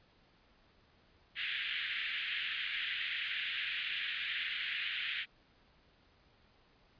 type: band-pass noise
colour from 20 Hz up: white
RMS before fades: -38 dBFS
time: 1.35-5.26 s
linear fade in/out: 50 ms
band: 1600 to 3400 Hz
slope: 48 dB/octave
effects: pink hiss -67 dBFS RMS until 6.99 s + resampled to 11025 Hz